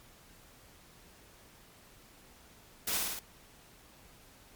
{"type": "noise with echo", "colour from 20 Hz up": "white", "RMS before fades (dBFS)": -33, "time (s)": [2.87, 2.98], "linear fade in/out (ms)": 5, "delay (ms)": 53, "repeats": 4, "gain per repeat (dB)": -2, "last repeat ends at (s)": 3.192, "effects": ["pink hiss -58 dBFS RMS until 4.55 s", "MP3 96 kbps"]}